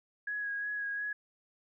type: tone with vibrato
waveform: sine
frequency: 1661.2 Hz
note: G#6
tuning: in tune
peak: -33 dBFS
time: 0.27-1.13 s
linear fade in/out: 5 ms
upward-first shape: sine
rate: 2.8 Hz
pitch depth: 20 cents each way
effects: none